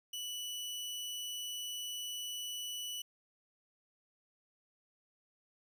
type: tone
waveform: sawtooth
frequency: 2960 Hz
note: F#7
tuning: in tune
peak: -36 dBFS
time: 0.13-3.02 s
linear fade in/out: 5 ms
effects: none